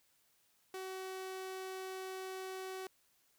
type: tone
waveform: sawtooth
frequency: 377.2 Hz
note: F#4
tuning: 33 cents sharp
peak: -38 dBFS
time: 0.74-2.87 s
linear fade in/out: 2 ms
effects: white hiss -73 dBFS RMS until 3.38 s